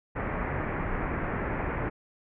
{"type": "low-pass noise", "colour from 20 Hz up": "pink", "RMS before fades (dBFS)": -31, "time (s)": [0.15, 1.9], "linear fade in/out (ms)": 20, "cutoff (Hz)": 2200, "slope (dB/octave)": 48, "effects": []}